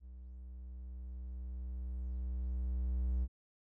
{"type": "tone with level ramp", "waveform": "triangle", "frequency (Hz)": 62.2, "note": "B1", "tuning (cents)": 13, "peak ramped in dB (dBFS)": [-46, -28], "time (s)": [0, 3.28], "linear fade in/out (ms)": 50, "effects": []}